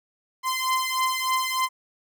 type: beating tone pair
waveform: sawtooth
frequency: 1034 / 1037.3 Hz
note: C6 / C6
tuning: -21 / -15 cents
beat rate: 3.3 Hz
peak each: -22 / -22 dBFS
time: 0.43-1.69 s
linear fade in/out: 50 ms
effects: none